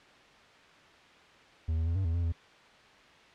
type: tone with pitch steps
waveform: triangle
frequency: 80.2 / 81.1 / 84 / 95.7 / 82.4 / 85.9 / 83.1 Hz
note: E2 / E2 / E2 / G2 / E2 / F2 / E2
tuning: -47 / -28 / +33 / -41 / 0 / -28 / +15 cents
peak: -25 dBFS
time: 1.68-2.324 s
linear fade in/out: 10 ms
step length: 92 ms
effects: white hiss -56 dBFS RMS until 3.34 s + low-pass 3000 Hz 12 dB/octave